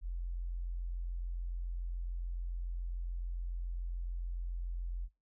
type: tone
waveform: sine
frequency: 43.51 Hz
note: F1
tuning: 6 cents flat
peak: -35 dBFS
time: 0.01-5.09 s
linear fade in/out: 50 ms
effects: noise-tail reverb RT60 0.2 s tail -21 dB re dry